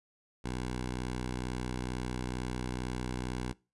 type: tone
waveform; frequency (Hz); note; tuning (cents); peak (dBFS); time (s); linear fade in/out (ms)
10% pulse; 62.2; B1; +13; -26; 0.44-3.53; 10
effects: noise-tail reverb RT60 0.3 s tail -23 dB re dry + resampled to 24000 Hz